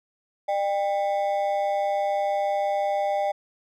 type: ring-modulated tone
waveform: triangle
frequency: 698.5 Hz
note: F5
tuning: in tune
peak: -17 dBFS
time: 0.48-3.32 s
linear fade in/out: 10 ms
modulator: 97 Hz
effects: none